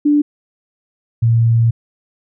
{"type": "tone pair in turn", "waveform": "sine", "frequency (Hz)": [293.7, 115.42], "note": ["D4", "A#2"], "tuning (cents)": [0, -17], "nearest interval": "octave + major third", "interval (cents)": 1617, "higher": "first", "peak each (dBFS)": -9, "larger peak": "neither", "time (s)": [[0.05, 0.22], [1.22, 1.71]], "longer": "second", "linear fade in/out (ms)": 10, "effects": []}